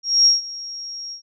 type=tone with ADSR envelope; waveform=sine; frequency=5588 Hz; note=F8; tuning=in tune; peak=-9 dBFS; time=0.03-1.22 s; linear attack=230 ms; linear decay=150 ms; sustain=-20 dB; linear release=100 ms; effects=none